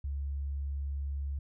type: tone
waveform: sine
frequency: 70 Hz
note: C#2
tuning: 18 cents sharp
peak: -32 dBFS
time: 0.04-1.39 s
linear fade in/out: 5 ms
effects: none